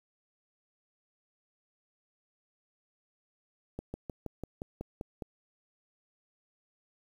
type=slowing click train; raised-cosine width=2 ms; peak=-24 dBFS; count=9; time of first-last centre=3.79-5.222 s; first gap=150 ms; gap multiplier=1.05; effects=9-bit